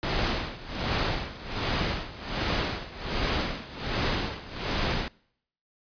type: noise with tremolo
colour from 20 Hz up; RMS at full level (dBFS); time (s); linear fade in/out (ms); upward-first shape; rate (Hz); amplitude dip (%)
pink; -26; 0.03-5.08; 0; sine; 1.3; 85
effects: noise-tail reverb RT60 0.7 s tail -25 dB re dry + resampled to 11025 Hz